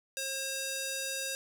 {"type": "tone with band-pass filter", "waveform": "square", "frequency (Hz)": 537, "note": "C5", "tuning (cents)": 45, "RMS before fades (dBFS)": -36, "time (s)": [0.17, 1.35], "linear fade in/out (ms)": 0, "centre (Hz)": 7500, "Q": 0.72, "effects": ["10-bit"]}